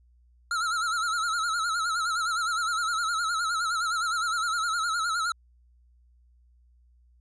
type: tone with vibrato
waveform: square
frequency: 1353 Hz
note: E6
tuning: 45 cents sharp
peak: -26 dBFS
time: 0.51-5.32 s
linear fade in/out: 2 ms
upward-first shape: sine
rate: 9.7 Hz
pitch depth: 100 cents each way
effects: added 60 Hz sine -57 dBFS peak until 7.2 s + resampled to 22050 Hz